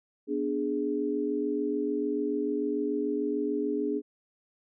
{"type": "chord", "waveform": "sine", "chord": "G# diminished", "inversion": "first", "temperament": "equal", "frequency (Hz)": [246.9, 293.7, 415.3], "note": ["B3", "D4", "G#4"], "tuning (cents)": [0, 0, 0], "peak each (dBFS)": [-34, -30, -30], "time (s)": [0.27, 4.02], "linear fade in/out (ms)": 50, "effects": []}